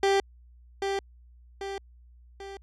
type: tone with echo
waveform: 30% pulse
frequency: 393.2 Hz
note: G4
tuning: 5 cents sharp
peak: -18 dBFS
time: 0.03-0.2 s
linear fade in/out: 2 ms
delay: 790 ms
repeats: 3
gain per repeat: -6 dB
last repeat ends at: 2.57 s
effects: added 60 Hz sine -51 dBFS peak until 2.62 s + low-pass 6000 Hz 12 dB/octave